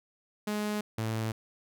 sawtooth tone pair in turn, 209.8 / 111.07 Hz, G#3 / A2, +18 / +17 cents, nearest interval major seventh, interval 1101 cents, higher first, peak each -26 / -26 dBFS, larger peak neither, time 0.47-0.81 / 0.98-1.32 s, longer neither, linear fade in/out 5 ms, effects none

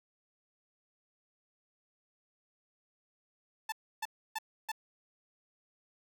sawtooth tone bursts, 880 Hz, A5, in tune, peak -30 dBFS, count 4, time 3.69-4.718 s, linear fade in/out 5 ms, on 32 ms, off 300 ms, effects none

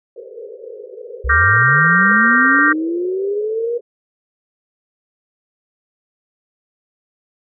white band-pass noise, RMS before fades -34 dBFS, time 0.16-3.81 s, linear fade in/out 5 ms, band 400 to 520 Hz, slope 96 dB/octave
sine linear sweep, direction up, 58.27 to 482.6 Hz, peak -17 dBFS, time 1.24-3.78 s, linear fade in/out 10 ms
sine chord, G minor seventh, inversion second, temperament equal, 1174.7 / 1396.9 / 1568 / 1864.7 Hz, D6 / F6 / G6 / Bb6, 0 / 0 / 0 / 0 cents, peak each -17 / -17 / -14 / -15 dBFS, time 1.29-2.73 s, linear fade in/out 10 ms
effects none

